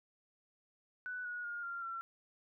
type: tone with pitch steps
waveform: sine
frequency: 1490 / 1455.1 / 1421.1 / 1387.8 / 1355.3 Hz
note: F#6 / F#6 / F6 / F6 / E6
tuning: +12 / -29 / +30 / -11 / +48 cents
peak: -39 dBFS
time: 1.06-2.01 s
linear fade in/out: 0 ms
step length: 190 ms
effects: none